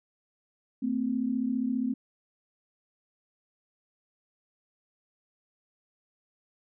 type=tone pair together; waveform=sine; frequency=225.1 / 260 Hz; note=A3 / C4; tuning=+40 / -11 cents; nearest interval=major second; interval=249 cents; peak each=-30 / -28 dBFS; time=0.82-1.94 s; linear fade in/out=10 ms; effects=none